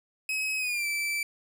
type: tone with pitch glide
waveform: 40% pulse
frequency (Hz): 2552 to 2327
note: D#7 to D7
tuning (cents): +43 to -17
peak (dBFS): -27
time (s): 0.29-1.23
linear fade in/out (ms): 2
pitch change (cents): -160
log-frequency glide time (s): 0.58-0.86
effects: none